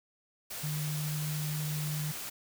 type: tone in noise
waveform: sine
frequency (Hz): 151.4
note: D#3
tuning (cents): -47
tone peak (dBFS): -32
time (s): 0.63-2.12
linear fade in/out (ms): 10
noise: white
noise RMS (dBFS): -40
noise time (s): 0.5-2.3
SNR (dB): +5
effects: none